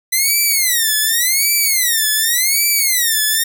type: tone with vibrato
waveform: 5% pulse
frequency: 2000 Hz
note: B6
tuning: 21 cents sharp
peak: -3 dBFS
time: 0.12-3.44 s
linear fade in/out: 10 ms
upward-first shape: sine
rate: 0.88 Hz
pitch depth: 260 cents each way
effects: none